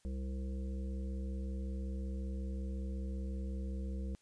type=harmonic tone; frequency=65.4 Hz; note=C2; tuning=in tune; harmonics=1 / 3 / 5 / 7 / 8; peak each=-37 / -44 / -52 / -54 / -56 dBFS; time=0.05-4.15 s; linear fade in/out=0 ms; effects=white hiss -71 dBFS RMS until 4.21 s + resampled to 22050 Hz